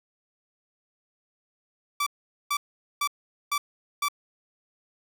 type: tone bursts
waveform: sawtooth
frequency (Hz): 1159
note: D6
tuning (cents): -23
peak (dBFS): -20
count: 5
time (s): 2-4.085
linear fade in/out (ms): 5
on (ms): 65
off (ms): 440
effects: none